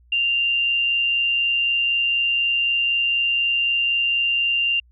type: tone with amplitude modulation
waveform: sine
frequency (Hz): 2785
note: F7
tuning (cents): -5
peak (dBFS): -16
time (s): 0.12-4.8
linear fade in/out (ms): 5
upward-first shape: sine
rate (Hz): 124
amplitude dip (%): 30
effects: added 60 Hz sine -51 dBFS peak until 4.91 s